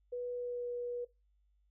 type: tone with pitch glide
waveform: sine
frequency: 490.1 to 484.8 Hz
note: B4 to B4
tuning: -13 to -32 cents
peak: -36 dBFS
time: 0.12-1.05 s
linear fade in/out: 10 ms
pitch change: -19 cents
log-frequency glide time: 0.33-0.69 s
effects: noise-tail reverb RT60 0.2 s tail -17 dB re dry + added 50 Hz sine -69 dBFS peak until 1.7 s